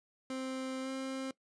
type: tone with pitch glide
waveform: 30% pulse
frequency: 261.7 to 265.2 Hz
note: C4 to C4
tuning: 0 to +23 cents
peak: -34 dBFS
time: 0.3-1.31 s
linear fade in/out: 2 ms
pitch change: +23 cents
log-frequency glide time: 0.81-0.89 s
effects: noise-tail reverb RT60 0.1 s tail -20 dB re dry + resampled to 22050 Hz